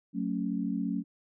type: chord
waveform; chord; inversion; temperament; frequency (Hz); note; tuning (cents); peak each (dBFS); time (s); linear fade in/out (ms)
sine; F# minor; none; equal with one note detuned; 185 / 223.3 / 277.2; F#3 / A3 / C#4; 0 / +26 / 0; -33; 0.13-1.04; 50
effects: none